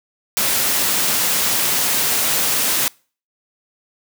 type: high-pass noise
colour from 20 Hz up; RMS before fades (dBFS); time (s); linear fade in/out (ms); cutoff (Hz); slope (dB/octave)
white; -18; 0.37-2.88; 0; 110; 24
effects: noise-tail reverb RT60 0.4 s tail -26 dB re dry